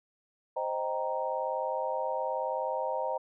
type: chord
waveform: sine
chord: C minor seventh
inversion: none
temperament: equal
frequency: 523.3 / 622.3 / 784 / 932.3 Hz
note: C5 / Eb5 / G5 / Bb5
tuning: 0 / 0 / 0 / 0 cents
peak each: -34 / -35 / -37 / -34 dBFS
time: 0.56-3.18 s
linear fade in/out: 10 ms
effects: none